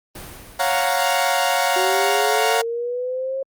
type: noise with exponential decay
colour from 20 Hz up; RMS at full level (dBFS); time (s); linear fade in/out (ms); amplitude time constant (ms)
pink; -34; 0.15-1.95; 5; 390
type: chord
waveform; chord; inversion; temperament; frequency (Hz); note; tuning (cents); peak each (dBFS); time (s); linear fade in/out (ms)
sawtooth; Gb major seventh; second; equal; 554.4 / 698.5 / 740 / 932.3; Db5 / F5 / Gb5 / Bb5; 0 / 0 / 0 / 0; -20 / -18 / -19 / -20; 0.59-2.62; 10
type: linear sweep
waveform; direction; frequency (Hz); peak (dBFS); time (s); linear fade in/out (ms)
sine; up; 368.8 to 541; -22; 1.76-3.43; 5
effects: Opus 32 kbps